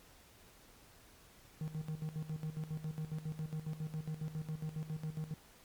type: tone with tremolo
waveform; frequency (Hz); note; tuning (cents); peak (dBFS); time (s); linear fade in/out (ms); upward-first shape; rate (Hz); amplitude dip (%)
triangle; 156; D#3; +5; -34; 1.61-5.34; 2; square; 7.3; 75
effects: pink hiss -61 dBFS RMS until 5.64 s + MP3 96 kbps